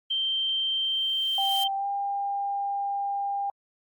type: tone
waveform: sine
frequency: 3136 Hz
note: G7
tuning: in tune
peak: -24 dBFS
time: 0.1-1.68 s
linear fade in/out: 10 ms
type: noise with exponential growth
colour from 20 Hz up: blue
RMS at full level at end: -35 dBFS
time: 0.62-1.64 s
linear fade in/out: 5 ms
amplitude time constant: 220 ms
type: tone with pitch glide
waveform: sine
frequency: 784 to 800.5 Hz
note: G5 to G5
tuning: 0 to +36 cents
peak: -26 dBFS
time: 1.38-3.5 s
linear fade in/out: 2 ms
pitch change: +36 cents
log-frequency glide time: 1.76-1.86 s
effects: Opus 24 kbps